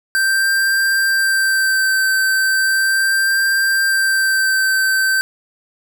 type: tone with vibrato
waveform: square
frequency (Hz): 1563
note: G6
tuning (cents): -6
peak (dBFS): -14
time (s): 0.15-5.21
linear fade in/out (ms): 0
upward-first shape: sine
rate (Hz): 0.37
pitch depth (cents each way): 18
effects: none